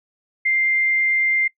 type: tone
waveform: sine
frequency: 2097 Hz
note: C7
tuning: 3 cents sharp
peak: -16 dBFS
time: 0.45-1.48 s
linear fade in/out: 10 ms
effects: noise-tail reverb RT60 0.1 s tail -21 dB re dry